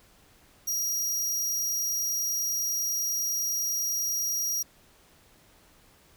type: tone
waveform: sawtooth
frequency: 5710 Hz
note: F8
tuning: 37 cents sharp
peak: -24 dBFS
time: 0.67-4.63 s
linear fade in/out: 10 ms
effects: pink hiss -59 dBFS RMS until 6.16 s